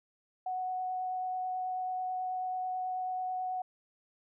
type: tone with vibrato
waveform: sine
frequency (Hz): 740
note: F#5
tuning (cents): 0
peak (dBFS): -32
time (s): 0.46-3.62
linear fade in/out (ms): 5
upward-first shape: sine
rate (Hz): 9.2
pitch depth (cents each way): 8
effects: none